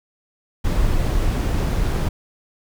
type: noise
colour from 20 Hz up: brown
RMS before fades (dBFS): -19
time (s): 0.64-2.09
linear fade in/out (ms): 10
effects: none